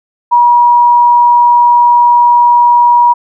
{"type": "tone", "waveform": "sine", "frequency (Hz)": 960, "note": "B5", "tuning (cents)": -49, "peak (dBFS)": -3, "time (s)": [0.31, 3.14], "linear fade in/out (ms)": 20, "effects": []}